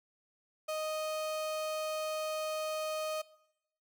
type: tone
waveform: 35% pulse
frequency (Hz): 622.3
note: D#5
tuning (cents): 0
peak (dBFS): -32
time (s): 0.68-3.22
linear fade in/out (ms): 10
effects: noise-tail reverb RT60 0.8 s tail -20 dB re dry